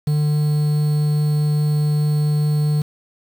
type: tone with quantisation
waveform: triangle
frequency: 149.6 Hz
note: D3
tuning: 32 cents sharp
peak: -13 dBFS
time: 0.07-2.82 s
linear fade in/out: 5 ms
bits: 6
effects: none